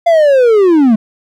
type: linear sweep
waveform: triangle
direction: down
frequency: 694 to 207.7 Hz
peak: -3 dBFS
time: 0.06-0.96 s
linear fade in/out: 10 ms
effects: none